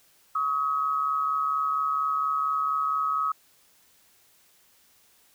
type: tone pair together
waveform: sine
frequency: 1126.7 / 1271 Hz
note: C#6 / D#6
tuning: +28 / +36 cents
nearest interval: major second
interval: 208 cents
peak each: -31 / -24 dBFS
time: 0.35-3.32 s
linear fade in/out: 5 ms
effects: white hiss -61 dBFS RMS until 5.34 s